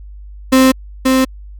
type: tone with echo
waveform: 35% pulse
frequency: 261.6 Hz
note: C4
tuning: in tune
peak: -4 dBFS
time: 0.52-0.72 s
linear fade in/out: 10 ms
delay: 530 ms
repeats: 1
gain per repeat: -3 dB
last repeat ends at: 1.25 s
effects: added 50 Hz sine -30 dBFS peak until 1.59 s + MP3 96 kbps